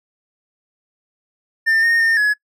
triangle tone with pitch steps, 1798 / 1844 / 1819 / 1690 Hz, A6 / A#6 / A#6 / G#6, +37 / -19 / -43 / +30 cents, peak -11 dBFS, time 1.66-2.34 s, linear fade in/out 20 ms, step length 170 ms, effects noise-tail reverb RT60 0.1 s tail -24 dB re dry

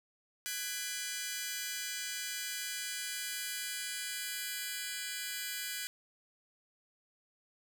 10% pulse chord, G# half-diminished seventh, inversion third, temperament just, 1495.1 / 1661.2 / 1993.5 / 2392 Hz, F#6 / G#6 / B6 / D7, +18 / 0 / +16 / +31 cents, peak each -34 dBFS, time 0.46-5.87 s, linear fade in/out 0 ms, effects 9-bit

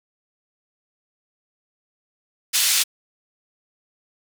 pink band-pass noise, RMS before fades -19 dBFS, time 2.53-2.84 s, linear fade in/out 20 ms, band 3300 to 13000 Hz, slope 12 dB/octave, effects none

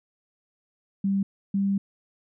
sine tone pair in turn, 196.4 / 197.47 Hz, G3 / G3, +4 / +13 cents, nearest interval unison, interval 9 cents, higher second, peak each -21 dBFS, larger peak neither, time 1.04-1.23 / 1.54-1.78 s, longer second, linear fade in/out 5 ms, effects none

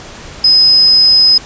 sine tone, 5060 Hz, D#8, 28 cents sharp, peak -4 dBFS, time 0.44-1.38 s, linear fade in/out 5 ms, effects pink hiss -31 dBFS RMS until 1.45 s + resampled to 16000 Hz

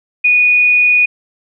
sine tone, 2466 Hz, D#7, 16 cents flat, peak -7 dBFS, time 0.24-1.06 s, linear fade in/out 10 ms, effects none

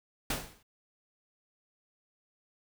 pink noise with exponential decay, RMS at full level -29 dBFS, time 0.3-0.63 s, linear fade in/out 5 ms, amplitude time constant 71 ms, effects none

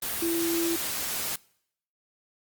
sine tone in noise, 335.8 Hz, E4, 32 cents sharp, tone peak -25 dBFS, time 0.22-0.76 s, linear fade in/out 5 ms, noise white, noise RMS -31 dBFS, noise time 0.02-1.36 s, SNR +3 dB, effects noise-tail reverb RT60 0.7 s tail -24 dB re dry + Opus 32 kbps

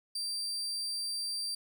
35% pulse tone, 4699 Hz, D8, in tune, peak -32 dBFS, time 0.15-1.55 s, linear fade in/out 5 ms, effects none

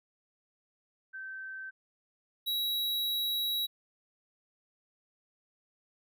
sine / square tone pair in turn, 1547 / 3875 Hz, G6 / B7, -23 / -34 cents, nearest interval octave + major third, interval 1589 cents, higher second, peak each -39 / -30 dBFS, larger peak second, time 1.13-1.71 / 2.46-3.67 s, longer second, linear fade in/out 20 ms, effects none

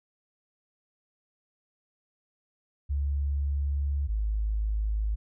sine tone pair in turn, 70.7 / 52.97 Hz, C#2 / G#1, +35 / +35 cents, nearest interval perfect fourth, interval 500 cents, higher first, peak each -25 dBFS, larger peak neither, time 2.89-4.08 / 4.08-5.16 s, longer first, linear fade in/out 20 ms, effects none

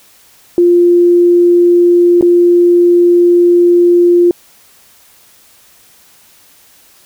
sine tone with dropouts, 349.3 Hz, F4, in tune, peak -4 dBFS, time 0.58-4.31 s, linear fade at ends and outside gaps 1 ms, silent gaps 2.211-2.225 s, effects white hiss -45 dBFS RMS until 7.05 s

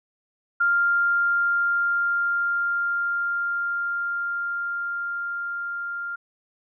sine tone with level ramp, 1396.9 Hz, F6, in tune, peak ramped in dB -17 to -28 dBFS, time 0.6-6.16 s, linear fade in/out 10 ms, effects none

